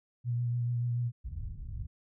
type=tone with vibrato; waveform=sine; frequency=120.4 Hz; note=B2; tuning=44 cents flat; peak=-28 dBFS; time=0.24-1.12 s; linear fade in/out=50 ms; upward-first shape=triangle; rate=6.9 Hz; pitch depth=26 cents each way
type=low-pass noise; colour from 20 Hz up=white; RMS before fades=-39 dBFS; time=1.24-1.87 s; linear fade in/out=10 ms; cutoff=100 Hz; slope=24 dB/octave
effects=none